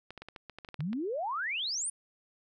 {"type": "clicks", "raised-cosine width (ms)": 0.3, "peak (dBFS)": -28, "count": 12, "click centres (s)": [0.106, 0.177, 0.22, 0.286, 0.362, 0.497, 0.586, 0.648, 0.688, 0.743, 0.806, 0.931]}
{"type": "exponential sweep", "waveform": "sine", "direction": "up", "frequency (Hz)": [135.4, 9850], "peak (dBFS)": -31, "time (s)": [0.79, 1.9], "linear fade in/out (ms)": 5}
{"effects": []}